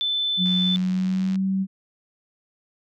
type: tone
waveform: sine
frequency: 3520 Hz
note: A7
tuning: in tune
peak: -21 dBFS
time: 0.01-0.76 s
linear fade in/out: 0 ms
type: tone with pitch glide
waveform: sine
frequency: 182.2 to 191.81 Hz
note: F#3 to G3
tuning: -26 to -37 cents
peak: -20 dBFS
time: 0.37-1.67 s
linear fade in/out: 50 ms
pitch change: +89 cents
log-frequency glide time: 0.62-1.45 s
type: click train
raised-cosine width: 0.2 ms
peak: -24 dBFS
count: 79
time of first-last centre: 0.46-1.357 s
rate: 87 Hz
effects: none